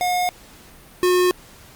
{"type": "tone pair in turn", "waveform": "square", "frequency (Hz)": [720, 361.4], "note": ["F#5", "F#4"], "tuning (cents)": [-47, -41], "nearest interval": "octave", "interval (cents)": 1194, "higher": "first", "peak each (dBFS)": [-19, -15], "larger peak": "second", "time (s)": [[0.01, 0.29], [1.03, 1.31]], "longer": "neither", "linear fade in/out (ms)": 0, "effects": ["pink hiss -46 dBFS RMS until 1.75 s", "Opus 48 kbps"]}